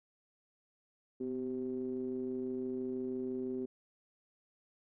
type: ring-modulated tone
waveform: triangle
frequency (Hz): 66.6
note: C2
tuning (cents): +31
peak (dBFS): -30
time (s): 1.2-3.66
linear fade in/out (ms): 10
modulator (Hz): 320
effects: none